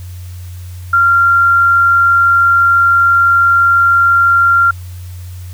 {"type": "tone", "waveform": "sine", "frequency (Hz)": 1383, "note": "F6", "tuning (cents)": -17, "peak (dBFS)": -6, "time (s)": [0.93, 4.71], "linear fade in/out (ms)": 5, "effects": ["added 90 Hz sine -25 dBFS peak until 5.53 s", "white hiss -42 dBFS RMS until 5.53 s"]}